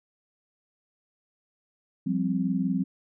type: chord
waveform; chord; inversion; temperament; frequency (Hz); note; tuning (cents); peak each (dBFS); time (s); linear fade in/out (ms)
sine; F suspended second; none; equal with one note detuned; 176.03 / 196 / 261.6; F3 / G3 / C4; +14 / 0 / 0; -28; 2.06-2.84; 10
effects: none